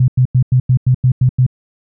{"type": "tone bursts", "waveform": "sine", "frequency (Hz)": 127.2, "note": "C3", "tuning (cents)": -48, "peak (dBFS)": -7, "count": 9, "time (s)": [0, 1.465], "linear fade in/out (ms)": 5, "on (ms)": 81, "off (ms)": 92, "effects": []}